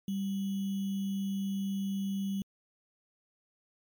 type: tone with sample-and-hold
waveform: sine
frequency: 196 Hz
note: G3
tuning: in tune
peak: -30 dBFS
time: 0.08-2.42 s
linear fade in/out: 2 ms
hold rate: 3150 Hz
effects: MP3 96 kbps